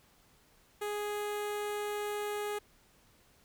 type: tone with notch filter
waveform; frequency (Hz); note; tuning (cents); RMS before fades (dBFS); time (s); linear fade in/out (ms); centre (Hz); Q
sawtooth; 415.3; G#4; 0; -36; 0.81-2.59; 10; 5000; 1.9
effects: pink hiss -65 dBFS RMS until 3.44 s